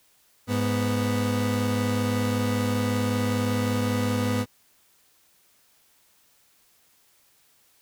30% pulse tone pair together, 103.81 / 246.9 Hz, G#2 / B3, 0 / 0 cents, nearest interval octave + minor third, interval 1500 cents, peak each -23 dBFS, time 0.47-4.46 s, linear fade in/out 50 ms, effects white hiss -62 dBFS RMS until 7.81 s

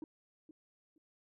sine tone with echo, 311.1 Hz, D#4, in tune, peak -38 dBFS, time 0.02-0.04 s, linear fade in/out 2 ms, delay 470 ms, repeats 2, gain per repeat -14 dB, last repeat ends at 0.98 s, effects tanh soft clip ceiling -40 dBFS

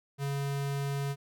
square tone, 140 Hz, C#3, 18 cents sharp, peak -31 dBFS, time 0.18-1.16 s, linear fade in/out 50 ms, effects none

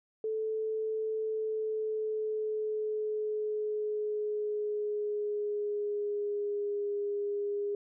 sine tone with pitch glide, 437.5 to 408.2 Hz, A4 to G#4, -10 to -30 cents, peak -30 dBFS, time 0.24-7.75 s, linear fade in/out 2 ms, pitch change -120 cents, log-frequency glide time 1.22-6.97 s, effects none

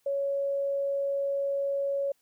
sine tone, 557 Hz, C#5, 8 cents sharp, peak -26 dBFS, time 0.06-2.12 s, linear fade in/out 5 ms, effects white hiss -71 dBFS RMS until 2.21 s

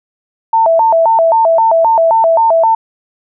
sine tone with vibrato, 770 Hz, G5, 31 cents flat, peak -6 dBFS, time 0.53-2.75 s, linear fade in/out 5 ms, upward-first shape square, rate 3.8 Hz, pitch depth 270 cents each way, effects none

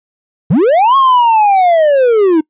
triangle linear two-way sweep, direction up then down, 123.47 to 1100 to 302.4 Hz, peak -4 dBFS, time 0.5-2.41 s, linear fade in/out 10 ms, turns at 0.96 s, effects noise-tail reverb RT60 0.1 s tail -24 dB re dry + resampled to 8000 Hz

